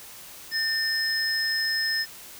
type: tone pair together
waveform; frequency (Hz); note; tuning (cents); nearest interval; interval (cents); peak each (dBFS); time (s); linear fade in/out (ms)
sine; 1800 / 5156; A6 / E8; +39 / -39; octave + tritone; 1822; -24; 0.51-2.06; 50
effects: tanh soft clip ceiling -20 dBFS + white hiss -44 dBFS RMS until 2.39 s